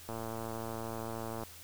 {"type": "click train", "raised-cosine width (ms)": 1, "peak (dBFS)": -26, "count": 153, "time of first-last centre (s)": [0.09, 1.435], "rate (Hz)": 113, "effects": ["added 85 Hz sine -57 dBFS peak until 1.63 s", "white hiss -52 dBFS RMS until 1.63 s"]}